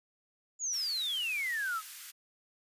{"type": "exponential sweep", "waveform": "sine", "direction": "down", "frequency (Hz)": [7000, 1244.5], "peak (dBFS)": -31, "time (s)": [0.59, 1.82], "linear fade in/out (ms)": 50}
{"type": "high-pass noise", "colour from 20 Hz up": "white", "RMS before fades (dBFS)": -46, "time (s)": [0.72, 2.12], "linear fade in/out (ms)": 20, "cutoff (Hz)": 1300, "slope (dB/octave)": 24}
{"effects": ["resampled to 32000 Hz"]}